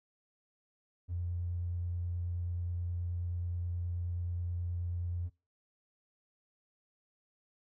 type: tone with vibrato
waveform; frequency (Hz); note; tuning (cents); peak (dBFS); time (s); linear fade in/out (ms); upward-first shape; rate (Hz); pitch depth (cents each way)
triangle; 87.4; F2; +2; -29; 1.08-5.3; 50; sine; 9.4; 10
effects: noise-tail reverb RT60 0.3 s tail -25 dB re dry + tanh soft clip ceiling -31 dBFS